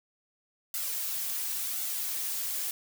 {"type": "noise with flanger", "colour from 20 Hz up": "blue", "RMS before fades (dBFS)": -33, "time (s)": [0.74, 2.71], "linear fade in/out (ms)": 2, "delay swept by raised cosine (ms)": [1.4, 4.4], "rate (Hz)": 0.93, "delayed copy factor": 0.6, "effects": []}